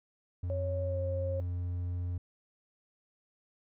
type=tone; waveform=triangle; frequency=88.6 Hz; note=F2; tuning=25 cents sharp; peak=-30 dBFS; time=0.43-2.18 s; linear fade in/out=5 ms
type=tone with pitch glide; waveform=sine; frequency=554.4 to 541.1 Hz; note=C#5 to C#5; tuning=0 to -42 cents; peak=-34 dBFS; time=0.5-1.4 s; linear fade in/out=0 ms; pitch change=-42 cents; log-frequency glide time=0.83-0.99 s
effects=none